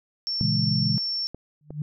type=tone; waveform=sine; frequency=5430 Hz; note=F8; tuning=50 cents flat; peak=-25 dBFS; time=0.27-1.27 s; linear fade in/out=0 ms
type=chord; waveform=sine; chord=A# half-diminished seventh; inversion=none; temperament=equal; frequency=116.54 / 138.59 / 164.81 / 207.7 Hz; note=A#2 / C#3 / E3 / G#3; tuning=0 / 0 / 0 / 0 cents; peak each=-27 dBFS; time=0.41-0.98 s; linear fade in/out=0 ms
type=clicks; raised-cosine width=2 ms; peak=-24 dBFS; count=2; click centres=1.346 / 1.706 s
type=tone with exponential growth; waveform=sine; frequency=149.5 Hz; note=D3; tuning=31 cents sharp; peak=-23 dBFS; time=1.61-1.82 s; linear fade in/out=2 ms; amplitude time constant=45 ms
effects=none